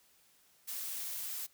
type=noise; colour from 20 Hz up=blue; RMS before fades=-40 dBFS; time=0.67-1.47 s; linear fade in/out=20 ms; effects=white hiss -67 dBFS RMS until 1.53 s